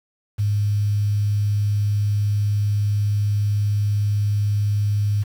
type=tone with quantisation; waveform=sine; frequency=103.3 Hz; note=G#2; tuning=9 cents flat; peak=-17 dBFS; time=0.38-5.24 s; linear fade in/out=20 ms; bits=7; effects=none